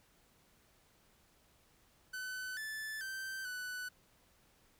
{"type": "tone with pitch steps", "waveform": "45% pulse", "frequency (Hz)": [1510, 1747, 1556, 1490], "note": ["F#6", "A6", "G6", "F#6"], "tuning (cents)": [35, -13, -13, 12], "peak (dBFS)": -40, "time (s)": [2.13, 3.89], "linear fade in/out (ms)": 10, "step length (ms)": 440, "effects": ["pink hiss -69 dBFS RMS until 4.79 s"]}